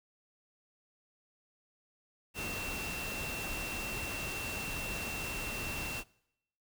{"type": "tone in noise", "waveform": "sine", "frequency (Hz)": 2700, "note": "E7", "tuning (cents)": 41, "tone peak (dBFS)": -40, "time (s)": [2.34, 6.04], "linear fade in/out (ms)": 50, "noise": "pink", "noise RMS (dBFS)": -40, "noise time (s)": [2.34, 6.04], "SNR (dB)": -3, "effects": ["noise-tail reverb RT60 0.8 s tail -23 dB re dry"]}